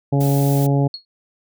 harmonic tone, 140 Hz, C#3, 18 cents sharp, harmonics 1 / 2 / 3 / 4 / 5 / 6, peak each -15 / -21 / -25 / -27 / -29 / -31 dBFS, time 0.12-0.88 s, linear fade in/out 10 ms
blue noise, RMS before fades -31 dBFS, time 0.2-0.67 s, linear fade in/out 10 ms
sine tone with exponential decay, 4320 Hz, C#8, 45 cents flat, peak -24 dBFS, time 0.94-1.05 s, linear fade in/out 1 ms, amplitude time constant 23 ms
effects none

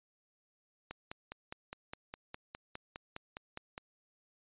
click train, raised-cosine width 0.3 ms, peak -26 dBFS, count 15, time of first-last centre 0.91-3.779 s, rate 4.88 Hz, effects resampled to 8000 Hz

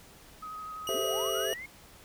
sine tone with vibrato, 1261 Hz, D#6, 23 cents sharp, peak -38 dBFS, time 0.42-1.46 s, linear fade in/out 10 ms, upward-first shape triangle, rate 12 Hz, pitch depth 17 cents each way
sawtooth tone, 2900 Hz, F#7, 35 cents flat, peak -30 dBFS, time 0.87-1.54 s, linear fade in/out 2 ms
triangle chord, A minor seventh, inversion third, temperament equal, 392 / 440 / 523.3 / 659.3 Hz, G4 / A4 / C5 / E5, 0 / 0 / 0 / 0 cents, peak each -34 dBFS, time 0.89-1.53 s, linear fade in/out 0 ms
sine linear sweep, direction up, 220 to 2192 Hz, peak -39 dBFS, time 0.94-1.66 s, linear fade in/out 5 ms
effects pink hiss -54 dBFS RMS until 2.04 s

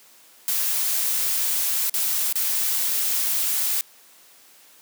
blue noise with dropouts, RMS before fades -23 dBFS, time 0.48-3.81 s, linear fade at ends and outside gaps 0 ms, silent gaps 1.896-1.941 / 2.326-2.356 s, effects white hiss -52 dBFS RMS until 4.81 s + high-pass 200 Hz 12 dB/octave

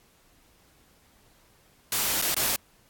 white noise with dropouts, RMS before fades -26 dBFS, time 1.92-2.56 s, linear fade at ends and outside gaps 2 ms, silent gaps 2.216-2.222 / 2.345-2.365 s, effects pink hiss -61 dBFS RMS until 2.89 s + AAC 64 kbps

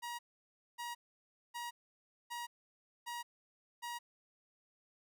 sawtooth tone bursts, 953 Hz, A#5, 38 cents sharp, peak -37 dBFS, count 6, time 0.02-3.99 s, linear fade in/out 20 ms, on 170 ms, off 590 ms, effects none

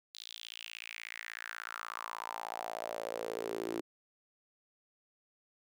sawtooth tone with high-pass filter sweep, 56.5 Hz, A1, 47 cents sharp, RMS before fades -42 dBFS, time 0.14-3.81 s, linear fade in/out 10 ms, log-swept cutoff 4000 to 330 Hz, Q 4.6, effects none

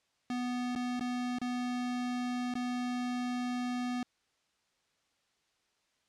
square tone with dropouts, 246.9 Hz, B3, in tune, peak -33 dBFS, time 0.3-4.03 s, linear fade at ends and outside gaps 2 ms, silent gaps 0.752-0.759 / 0.996-1.008 / 1.386-1.415 / 2.54-2.553 s, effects white hiss -75 dBFS RMS until 6.08 s + low-pass 6000 Hz 12 dB/octave

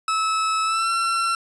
40% pulse tone with pitch glide, 1300 to 1354.4 Hz, E6 to E6, -24 to +46 cents, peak -19 dBFS, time 0.08-1.35 s, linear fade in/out 2 ms, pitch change +70 cents, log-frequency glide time 0.64-0.89 s, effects resampled to 24000 Hz + 8-bit

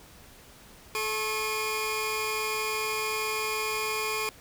sawtooth tone cluster, 432.6 / 1088 / 2438 Hz, A4 / C#6 / D#7, -29 / -33 / -36 cents, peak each -29 dBFS, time 0.95-4.29 s, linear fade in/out 0 ms, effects pink hiss -52 dBFS RMS until 4.4 s

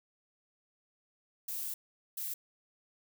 violet noise bursts at uneven times, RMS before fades -38 dBFS, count 2, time 1.48-1.74 / 2.17-2.34 s, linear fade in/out 5 ms, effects none

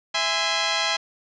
10% pulse chord, E augmented, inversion none, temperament just, 659.3 / 824.1 / 1030.1 Hz, E5 / G#5 / B#5, 0 / -14 / -27 cents, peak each -18 dBFS, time 0.14-0.97 s, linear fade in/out 10 ms, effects resampled to 16000 Hz + 7-bit

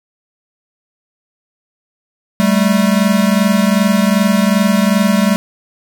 square tone pair together, 194.51 / 217.1 Hz, G3 / A3, -13 / -23 cents, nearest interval major second, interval 190 cents, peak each -13 / -14 dBFS, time 2.4-5.36 s, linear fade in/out 0 ms, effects none

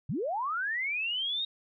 sine linear sweep, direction up, 103.83 to 3774 Hz, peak -29 dBFS, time 0.09-1.45 s, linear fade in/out 5 ms, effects none

